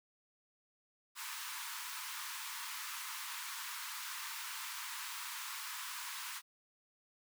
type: high-pass noise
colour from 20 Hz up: pink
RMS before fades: -44 dBFS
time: 1.15-6.42 s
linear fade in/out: 50 ms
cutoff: 910 Hz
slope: 96 dB/octave
effects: none